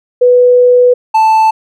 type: tone pair in turn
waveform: sine / triangle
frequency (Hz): 493.9 / 880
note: B4 / A5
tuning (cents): 0 / 0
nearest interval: minor seventh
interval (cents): 1000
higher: second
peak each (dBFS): -3 / -3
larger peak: neither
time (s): 0.21-0.94 / 1.14-1.51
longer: first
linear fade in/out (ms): 10
effects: none